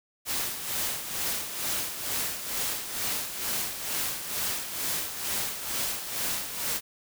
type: noise with tremolo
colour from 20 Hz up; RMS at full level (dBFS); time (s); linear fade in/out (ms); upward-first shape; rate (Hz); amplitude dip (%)
white; -29; 0.25-6.81; 50; sine; 2.2; 60
effects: none